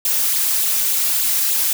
blue noise with flanger, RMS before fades -18 dBFS, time 0.05-1.73 s, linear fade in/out 2 ms, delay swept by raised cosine 0.26 to 4.36 ms, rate 3.4 Hz, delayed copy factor +0.65, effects none

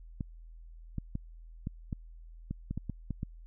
clicks, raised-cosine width 5 ms, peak -22 dBFS, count 11, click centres 0.208 / 0.983 / 1.154 / 1.671 / 1.928 / 2.51 / 2.71 / 2.776 / 2.897 / 3.107 / 3.231 s, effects added 41 Hz sine -47 dBFS peak until 3.46 s

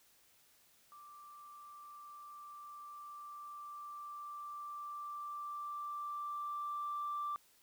sine tone with level ramp, 1174.7 Hz, D6, in tune, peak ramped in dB -53 to -35 dBFS, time 0.92-7.36 s, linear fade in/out 0 ms, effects tanh soft clip ceiling -32 dBFS + white hiss -68 dBFS RMS until 7.62 s

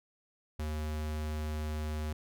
square tone, 76.6 Hz, D#2, 27 cents flat, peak -34 dBFS, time 0.59-2.13 s, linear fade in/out 5 ms, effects none

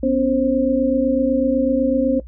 sine tone cluster, 250.6 / 278.6 / 529 Hz, B3 / C#4 / C5, +25 / +9 / +19 cents, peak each -19 dBFS, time 0.03-2.2 s, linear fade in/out 5 ms, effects noise-tail reverb RT60 0.1 s tail -18 dB re dry + added 60 Hz sine -34 dBFS peak until 2.27 s

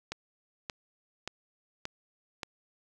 click train, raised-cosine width 0.2 ms, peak -18 dBFS, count 5, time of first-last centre 0.12-2.432 s, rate 1.73 Hz, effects none

